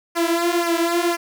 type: tone with flanger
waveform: sawtooth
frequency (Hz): 340.9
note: F4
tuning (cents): -42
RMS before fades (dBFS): -20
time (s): 0.15-1.17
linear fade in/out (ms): 20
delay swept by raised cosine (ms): 0.25 to 5.55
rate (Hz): 2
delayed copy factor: -0.9
effects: none